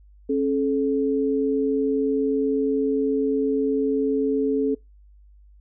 sine tone pair together, 271.9 / 431.6 Hz, C#4 / A4, -33 / -33 cents, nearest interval minor sixth, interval 800 cents, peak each -22 dBFS, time 0.29-4.75 s, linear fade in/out 10 ms, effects noise-tail reverb RT60 0.2 s tail -24 dB re dry + added 50 Hz sine -48 dBFS peak until 5.6 s

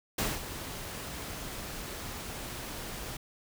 pink noise with ADSR envelope, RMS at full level -29 dBFS, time 0.18-3.17 s, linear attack 7 ms, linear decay 210 ms, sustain -11 dB, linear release 5 ms, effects none

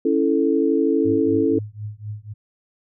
sine chord, A major, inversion first, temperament equal, 277.2 / 329.6 / 440 Hz, C#4 / E4 / A4, 0 / 0 / 0 cents, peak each -20 dBFS, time 0.05-1.59 s, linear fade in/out 5 ms
sine tone with tremolo, 105.6 Hz, G#2, 29 cents sharp, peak -25 dBFS, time 1.04-2.34 s, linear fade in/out 20 ms, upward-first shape triangle, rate 4 Hz, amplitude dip 100%
effects none

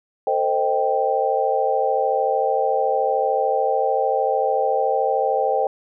sine chord, A half-diminished seventh, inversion none, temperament equal with one note detuned, 449.8 / 523.3 / 622.3 / 784 Hz, A4 / C5 / Eb5 / G5, +38 / 0 / 0 / 0 cents, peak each -24 / -22 / -25 / -21 dBFS, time 0.27-5.67 s, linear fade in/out 2 ms, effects none

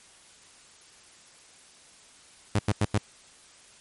sawtooth tone bursts, 103.83 Hz, G#2, in tune, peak -17 dBFS, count 4, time 2.55-2.982 s, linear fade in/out 5 ms, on 42 ms, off 88 ms, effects white hiss -54 dBFS RMS until 3.8 s + MP3 48 kbps

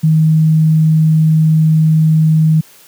sine tone, 157.7 Hz, D#3, 24 cents sharp, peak -6 dBFS, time 0.03-2.61 s, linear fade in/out 10 ms, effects white hiss -43 dBFS RMS until 2.87 s + high-pass 100 Hz 12 dB/octave

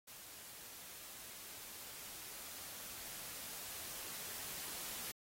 white noise with level ramp, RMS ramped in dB -54 to -45 dBFS, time 0.07-5.12 s, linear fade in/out 10 ms, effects AAC 48 kbps

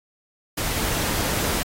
pink noise, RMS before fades -25 dBFS, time 0.57-1.63 s, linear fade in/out 10 ms, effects AAC 48 kbps

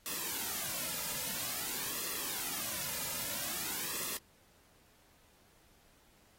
white noise with flanger, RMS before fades -38 dBFS, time 0.06-4.17 s, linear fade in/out 0 ms, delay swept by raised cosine 1.3 to 2.7 ms, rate 0.5 Hz, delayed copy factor -0.65, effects pink hiss -66 dBFS RMS until 6.38 s + AAC 48 kbps

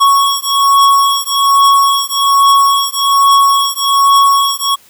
square beating tone pair, 1108.7 / 1109.9 Hz, C#6 / C#6, 0 / +2 cents, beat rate 1.2 Hz, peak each -11 dBFS, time 0-4.76 s, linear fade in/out 20 ms, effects white hiss -45 dBFS RMS until 4.89 s

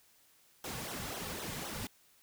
pink noise with flanger, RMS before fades -41 dBFS, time 0.64-1.87 s, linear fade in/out 2 ms, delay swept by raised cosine 0.41 to 3.21 ms, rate 3.9 Hz, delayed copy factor -0.9, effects white hiss -66 dBFS RMS until 2.22 s

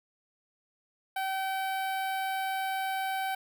sawtooth tone with notch filter, 768 Hz, G5, 36 cents flat, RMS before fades -32 dBFS, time 1.16-3.35 s, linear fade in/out 5 ms, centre 6400 Hz, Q 0.69, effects none

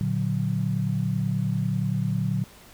sine chord, Bb augmented, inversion none, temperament equal, 116.54 / 146.83 / 185 Hz, Bb2 / D3 / F#3, 0 / 0 / 0 cents, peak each -27 dBFS, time 0.01-2.44 s, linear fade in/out 0 ms, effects pink hiss -50 dBFS RMS until 2.73 s

